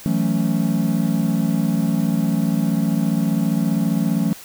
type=chord; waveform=triangle; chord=F# minor seventh; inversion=third; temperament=equal; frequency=164.81 / 185 / 220 / 277.2 Hz; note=E3 / F#3 / A3 / C#4; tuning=0 / 0 / 0 / 0 cents; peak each=-20 / -20 / -19 / -23 dBFS; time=0.06-4.33 s; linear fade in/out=0 ms; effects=white hiss -40 dBFS RMS until 4.44 s